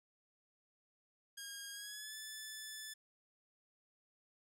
10% pulse tone with pitch glide, 1626 to 1742.7 Hz, G#6 to A6, -37 to -17 cents, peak -37 dBFS, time 1.37-2.94 s, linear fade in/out 10 ms, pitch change +120 cents, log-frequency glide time 1.72-2.15 s, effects none

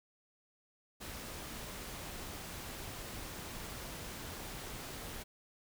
pink noise, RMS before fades -45 dBFS, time 1-5.24 s, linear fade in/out 20 ms, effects none

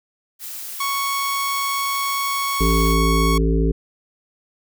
blue noise, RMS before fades -32 dBFS, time 0.39-2.96 s, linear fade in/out 50 ms
sawtooth tone, 1108.7 Hz, C#6, in tune, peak -17 dBFS, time 0.8-3.38 s, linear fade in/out 5 ms
harmonic tone, 55 Hz, A1, in tune, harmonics 1 / 3 / 5 / 7 / 8, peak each -17 / -22 / -24 / -25 / -26 dBFS, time 2.6-3.72 s, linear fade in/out 10 ms
effects none

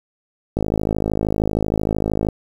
click train, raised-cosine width 2 ms, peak -6 dBFS, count 92, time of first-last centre 0.57-2.287 s, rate 53 Hz, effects 7-bit

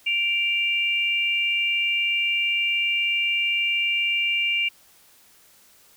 sine tone pair together, 2349 / 2796 Hz, D7 / F7, 0 / +1 cents, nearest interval minor third, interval 301 cents, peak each -23 dBFS, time 0.06-4.69 s, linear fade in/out 10 ms, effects white hiss -55 dBFS RMS until 5.96 s

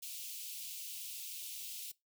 white high-pass noise, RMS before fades -45 dBFS, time 0.02-1.92 s, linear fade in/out 10 ms, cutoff 2500 Hz, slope 48 dB/octave, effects noise-tail reverb RT60 0.2 s tail -22 dB re dry

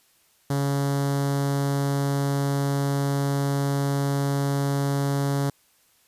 sawtooth tone with notch filter, 140 Hz, C#3, 18 cents sharp, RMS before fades -24 dBFS, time 0.5-5.5 s, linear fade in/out 5 ms, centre 2500 Hz, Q 1, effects white hiss -62 dBFS RMS until 6.07 s + resampled to 32000 Hz

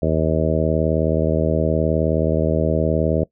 harmonic tone, 79.1 Hz, D#2, 29 cents sharp, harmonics 1 / 2 / 3 / 4 / 5 / 6 / 7 / 8, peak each -23 / -22 / -25 / -26 / -26 / -25 / -24 / -25 dBFS, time 0.02-3.24 s, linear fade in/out 5 ms, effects noise-tail reverb RT60 0.1 s tail -21 dB re dry

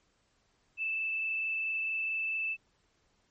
sine tone with frequency modulation, 2637 Hz, E7, in tune, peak -30 dBFS, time 0.77-2.57 s, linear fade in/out 50 ms, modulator 24.5 Hz, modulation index 0.9, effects pink hiss -72 dBFS RMS until 3.3 s + MP3 32 kbps

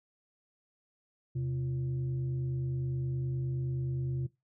sine tone with frequency modulation, 130.8 Hz, C3, in tune, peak -30 dBFS, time 1.35-4.27 s, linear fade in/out 10 ms, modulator 212 Hz, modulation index 0.37, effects noise-tail reverb RT60 0.2 s tail -19 dB re dry

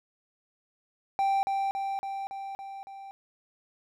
triangle tone with echo, 784 Hz, G5, in tune, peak -21 dBFS, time 1.19-1.43 s, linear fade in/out 0 ms, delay 280 ms, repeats 6, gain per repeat -3 dB, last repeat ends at 3.11 s, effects none

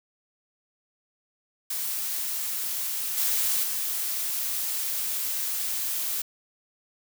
blue noise with level steps, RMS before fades -30 / -25 / -29 dBFS, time 1.7-6.22 s, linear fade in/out 5 ms, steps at 3.17 / 3.63 s, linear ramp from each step 10 ms, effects none

